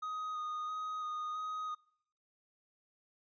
triangle tone with vibrato, 1244.5 Hz, D#6, in tune, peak -35 dBFS, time 0.02-1.75 s, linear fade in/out 10 ms, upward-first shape square, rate 1.5 Hz, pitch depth 14 cents each way, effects noise-tail reverb RT60 0.7 s tail -25 dB re dry + resampled to 16000 Hz

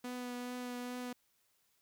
sawtooth tone with vibrato, 246.9 Hz, B3, in tune, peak -36 dBFS, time 0.04-1.13 s, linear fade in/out 5 ms, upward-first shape triangle, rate 2.4 Hz, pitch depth 15 cents each way, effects white hiss -75 dBFS RMS until 1.81 s

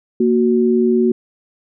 sine tone pair together, 233.1 / 370 Hz, A#3 / F#4, 0 / 0 cents, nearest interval minor sixth, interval 800 cents, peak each -14 dBFS, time 0.2-1.12 s, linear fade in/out 5 ms, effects none

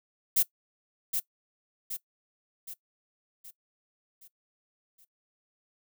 violet noise with echo, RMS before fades -23 dBFS, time 0.36-0.43 s, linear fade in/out 10 ms, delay 770 ms, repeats 6, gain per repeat -6 dB, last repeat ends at 5.05 s, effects noise-tail reverb RT60 0.1 s tail -19 dB re dry

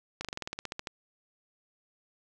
slowing click train, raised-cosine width 0.2 ms, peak -18 dBFS, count 13, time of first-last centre 0.21-0.872 s, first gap 37 ms, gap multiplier 1.07, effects none

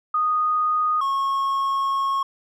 sine / triangle tone pair in turn, 1238 / 1092.4 Hz, D#6 / C#6, -9 / -26 cents, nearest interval major second, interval 217 cents, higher first, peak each -18 dBFS, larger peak neither, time 0.14-1.01 / 1.01-2.23 s, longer second, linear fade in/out 5 ms, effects none

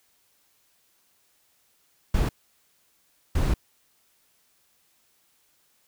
brown noise bursts at uneven times, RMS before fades -22 dBFS, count 2, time 2.14-2.29 / 3.35-3.54 s, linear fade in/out 5 ms, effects white hiss -66 dBFS RMS until 5.87 s

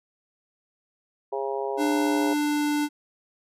harmonic tone, 136.1 Hz, C#3, 31 cents flat, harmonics 3 / 4 / 5 / 6 / 7, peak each -29 / -33 / -34 / -35 / -35 dBFS, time 1.32-2.34 s, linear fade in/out 10 ms
square tone with pitch glide, 297.3 to 295.4 Hz, D4 to D4, +21 to +10 cents, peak -23 dBFS, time 1.77-2.89 s, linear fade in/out 50 ms, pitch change -11 cents, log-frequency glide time 1.93-2.71 s
effects resampled to 32000 Hz

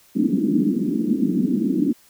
white band-pass noise, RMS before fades -20 dBFS, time 0.15-1.93 s, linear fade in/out 10 ms, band 190 to 310 Hz, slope 48 dB/octave, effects white hiss -54 dBFS RMS until 2.09 s

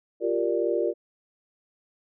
sine chord, G minor seventh, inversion third, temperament equal, 349.2 / 392 / 466.2 / 587.3 Hz, F4 / G4 / Bb4 / D5, 0 / 0 / 0 / 0 cents, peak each -27 / -29 / -27 / -29 dBFS, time 0.2-0.94 s, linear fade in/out 50 ms, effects none

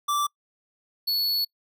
square tone pair in turn, 1168 / 4410 Hz, D6 / C#8, -10 / -10 cents, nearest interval octave + major seventh, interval 2300 cents, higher second, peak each -23 dBFS, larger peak neither, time 0.08-0.27 / 1.07-1.45 s, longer second, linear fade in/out 10 ms, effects noise-tail reverb RT60 0.1 s tail -26 dB re dry

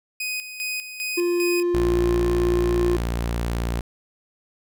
sawtooth tone with tremolo, 2500 Hz, D#7, 8 cents sharp, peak -22 dBFS, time 0.2-1.63 s, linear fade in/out 5 ms, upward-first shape square, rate 2.5 Hz, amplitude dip 65%
triangle tone with pitch glide, 349.2 to 352.4 Hz, F4 to F4, 0 to +16 cents, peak -17 dBFS, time 1.17-2.97 s, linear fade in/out 10 ms, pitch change +16 cents, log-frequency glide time 1.34-2.58 s
sawtooth tone, 58.27 Hz, A#1, in tune, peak -19 dBFS, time 1.74-3.81 s, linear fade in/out 5 ms
effects none

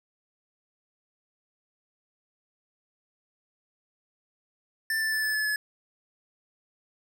square tone with pitch steps, 1776 / 1762.7 / 1749.5 / 1736.4 / 1723.4 / 1710.6 Hz, A6 / A6 / A6 / A6 / A6 / A6, +16 / +3 / -10 / -23 / -36 / -49 cents, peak -26 dBFS, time 4.9-5.56 s, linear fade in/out 2 ms, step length 110 ms, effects none

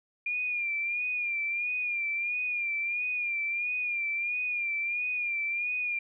sine tone with vibrato, 2407 Hz, D7, 42 cents sharp, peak -28 dBFS, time 0.26-5.99 s, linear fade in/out 5 ms, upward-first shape sine, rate 1.5 Hz, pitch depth 57 cents each way, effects none

